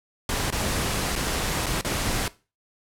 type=noise with dropouts; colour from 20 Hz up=pink; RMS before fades=-26 dBFS; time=0.29-2.28 s; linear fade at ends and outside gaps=2 ms; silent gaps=0.504-0.524 / 1.155-1.16 / 1.66-1.665 / 1.812-1.847 s; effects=noise-tail reverb RT60 0.3 s tail -18 dB re dry + low-pass 12000 Hz 12 dB/octave